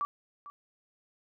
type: tone with echo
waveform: sine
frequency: 1155 Hz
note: D6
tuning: 29 cents flat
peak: -28 dBFS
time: 0.01-0.05 s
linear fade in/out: 0 ms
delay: 450 ms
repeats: 1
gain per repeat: -15 dB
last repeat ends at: 0.5 s
effects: none